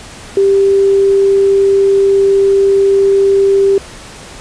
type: tone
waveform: sine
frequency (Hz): 393.4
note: G4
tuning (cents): +6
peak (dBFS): -6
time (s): 0.37-3.78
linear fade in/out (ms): 2
effects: pink hiss -32 dBFS RMS until 4.4 s + resampled to 22050 Hz